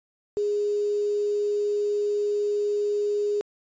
sine tone with quantisation, 413.4 Hz, G#4, 8 cents flat, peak -22 dBFS, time 0.37-3.41 s, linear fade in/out 0 ms, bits 7, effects resampled to 16000 Hz

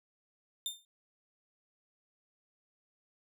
sawtooth tone with exponential decay, 3609 Hz, A7, 43 cents sharp, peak -28 dBFS, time 0.66-0.85 s, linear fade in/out 1 ms, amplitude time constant 40 ms, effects none

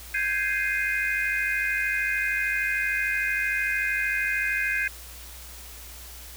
sine chord, Ab major seventh, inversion third, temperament equal, 1568 / 1661.2 / 2093 / 2489 Hz, G6 / Ab6 / C7 / Eb7, 0 / 0 / 0 / 0 cents, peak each -29 dBFS, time 0.14-4.88 s, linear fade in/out 5 ms, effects added 60 Hz sine -44 dBFS peak until 6.36 s + white hiss -44 dBFS RMS until 6.36 s

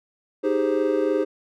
triangle chord, Ab major seventh, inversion second, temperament equal, 311.1 / 392 / 415.3 / 523.3 Hz, Eb4 / G4 / Ab4 / C5, 0 / 0 / 0 / 0 cents, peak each -23 dBFS, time 0.43-1.25 s, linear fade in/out 20 ms, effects none

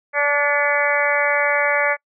harmonic tone with a mistuned harmonic, 289.3 Hz, D4, 26 cents flat, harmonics 2 / 3 / 4 / 5 / 6 / 7 / 8, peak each -21 / -26 / -26 / -25 / -22 / -22 / -25 dBFS, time 0.13-1.97 s, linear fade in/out 50 ms, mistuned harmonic 8, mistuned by -45 cents, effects noise-tail reverb RT60 0.1 s tail -25 dB re dry

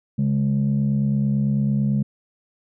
sine tone pair together, 138.4 / 207.4 Hz, C#3 / G#3, -2 / -2 cents, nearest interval perfect fifth, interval 700 cents, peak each -19 dBFS, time 0.18-2.03 s, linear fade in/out 10 ms, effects tanh soft clip ceiling -13 dBFS

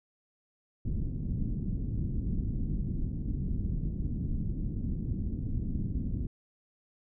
pink low-pass noise, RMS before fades -32 dBFS, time 0.85-6.27 s, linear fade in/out 5 ms, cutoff 250 Hz, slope 24 dB/octave, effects none

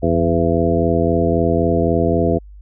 harmonic tone with a mistuned harmonic, 83.8 Hz, E2, 29 cents sharp, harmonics 1 / 2 / 3 / 4 / 5 / 6 / 8, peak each -21 / -21 / -21 / -21 / -21 / -21 / -21 dBFS, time 0.02-2.39 s, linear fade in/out 20 ms, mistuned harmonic 1, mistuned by +42 cents, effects added 50 Hz sine -36 dBFS peak until 2.61 s

